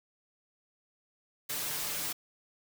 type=noise with comb filter; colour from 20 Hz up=white; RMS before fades=-35 dBFS; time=1.49-2.13 s; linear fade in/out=10 ms; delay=6.7 ms; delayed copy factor=+0.75; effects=none